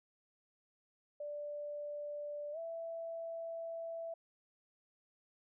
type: tone with pitch glide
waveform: sine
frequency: 587.3 to 663 Hz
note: D5 to E5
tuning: 0 to +10 cents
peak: -40 dBFS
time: 1.2-4.14 s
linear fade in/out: 5 ms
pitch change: +210 cents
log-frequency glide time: 2.52-2.58 s
effects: none